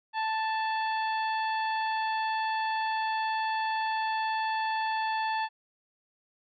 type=harmonic tone with a mistuned harmonic; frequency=881 Hz; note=A5; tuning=2 cents sharp; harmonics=1 / 2 / 3 / 4 / 5; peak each=-28 / -35 / -40 / -44 / -45 dBFS; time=0.13-5.49 s; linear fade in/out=50 ms; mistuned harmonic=4; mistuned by=-41 cents; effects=none